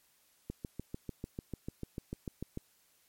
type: click train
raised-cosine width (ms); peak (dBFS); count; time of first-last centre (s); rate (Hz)
3; -25; 15; 0.5-2.574; 6.75
effects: white hiss -69 dBFS RMS until 3.08 s + MP3 64 kbps